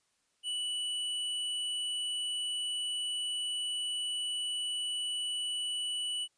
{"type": "tone", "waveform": "square", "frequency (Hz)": 2960, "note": "F#7", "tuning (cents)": 0, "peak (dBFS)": -33, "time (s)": [0.43, 6.28], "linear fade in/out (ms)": 50, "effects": ["white hiss -75 dBFS RMS until 6.37 s", "resampled to 22050 Hz"]}